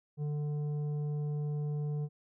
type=tone with tanh clipping; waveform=triangle; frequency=148.1 Hz; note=D3; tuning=15 cents sharp; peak=-33 dBFS; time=0.17-2.09 s; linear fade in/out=50 ms; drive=12 dB; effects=none